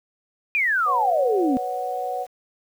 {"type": "exponential sweep", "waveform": "sine", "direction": "down", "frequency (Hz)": [2489, 248.6], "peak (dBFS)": -18, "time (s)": [0.55, 1.57], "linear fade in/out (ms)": 0}
{"type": "chord", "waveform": "sine", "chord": "B suspended second", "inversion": "none", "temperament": "equal", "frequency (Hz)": [493.9, 554.4, 740], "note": ["B4", "C#5", "F#5"], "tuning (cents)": [0, 0, 0], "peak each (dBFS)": [-31, -32, -26], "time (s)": [0.85, 2.27], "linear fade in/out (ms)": 50}
{"effects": ["8-bit"]}